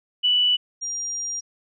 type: tone pair in turn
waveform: sine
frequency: 2964 / 5700 Hz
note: F#7 / F8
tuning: +2 / +34 cents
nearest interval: major seventh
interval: 1132 cents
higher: second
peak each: -16 / -26 dBFS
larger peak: first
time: 0.23-0.57 / 0.81-1.41 s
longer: second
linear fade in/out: 20 ms
effects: none